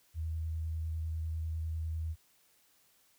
sine tone with vibrato, 80.2 Hz, E2, 47 cents flat, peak -33 dBFS, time 0.14-2.16 s, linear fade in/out 50 ms, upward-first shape triangle, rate 10 Hz, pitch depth 17 cents each way, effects white hiss -68 dBFS RMS until 3.18 s

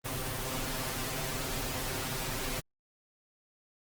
pink noise with comb filter, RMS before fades -35 dBFS, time 0.04-2.61 s, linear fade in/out 20 ms, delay 7.7 ms, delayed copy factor +0.9, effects Opus 24 kbps

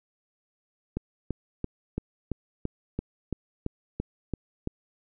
click train, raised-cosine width 3 ms, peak -16 dBFS, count 12, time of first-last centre 0.97-4.674 s, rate 2.97 Hz, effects none

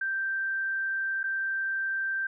sine tone with dropouts, 1568 Hz, G6, in tune, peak -27 dBFS, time 0.01-2.27 s, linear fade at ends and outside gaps 5 ms, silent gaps 1.232-1.239 s, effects none

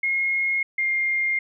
sine tone pair in turn, 2153 / 2117 Hz, C7 / C7, +49 / +20 cents, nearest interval unison, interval 29 cents, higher first, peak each -20 dBFS, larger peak neither, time 0.03-0.63 / 0.78-1.39 s, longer second, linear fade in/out 5 ms, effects none

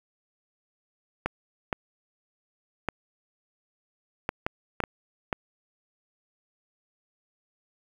clicks, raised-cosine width 0.5 ms, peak -11 dBFS, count 8, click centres 1.26 / 1.728 / 2.887 / 4.291 / 4.465 / 4.803 / 4.838 / 5.328 s, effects 7-bit

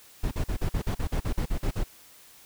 brown noise bursts, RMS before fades -26 dBFS, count 13, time 0.23-1.838 s, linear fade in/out 10 ms, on 84 ms, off 43 ms, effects white hiss -53 dBFS RMS until 2.45 s

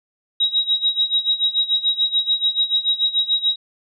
sine tone with tremolo, 3821 Hz, A#7, 42 cents sharp, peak -13 dBFS, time 0.4-3.56 s, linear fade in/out 5 ms, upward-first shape sine, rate 6.9 Hz, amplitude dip 85%, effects none

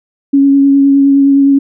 sine tone with vibrato, 277.2 Hz, C#4, in tune, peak -4 dBFS, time 0.33-1.59 s, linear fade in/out 10 ms, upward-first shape triangle, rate 9.7 Hz, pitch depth 17 cents each way, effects none

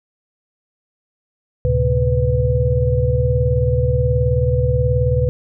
sine tone cluster, 73.4 / 113.2 / 131.9 / 497.2 Hz, D2 / A2 / C3 / B4, 0 / +50 / +14 / +12 cents, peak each -19 dBFS, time 1.65-5.29 s, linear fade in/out 0 ms, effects none

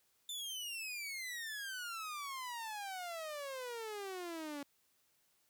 sawtooth exponential sweep, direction down, 3571 to 279.7 Hz, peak -38 dBFS, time 0.29-4.63 s, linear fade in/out 2 ms, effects white hiss -75 dBFS RMS until 5.49 s

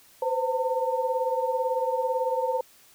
sine tone cluster, 504 / 522 / 904 Hz, B4 / C5 / A5, +35 / -4 / +47 cents, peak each -28 dBFS, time 0.22-2.61 s, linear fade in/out 5 ms, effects white hiss -56 dBFS RMS until 2.94 s

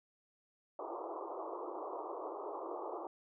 pink band-pass noise, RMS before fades -43 dBFS, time 0.79-3.07 s, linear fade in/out 2 ms, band 320 to 1200 Hz, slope 96 dB/octave, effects none

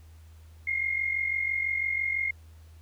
sine tone pair together, 2093 / 2139 Hz, C7 / C7, 0 / +38 cents, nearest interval unison, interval 38 cents, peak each -32 / -27 dBFS, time 0.67-2.31 s, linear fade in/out 5 ms, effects added 80 Hz sine -48 dBFS peak until 2.81 s + pink hiss -63 dBFS RMS until 2.81 s

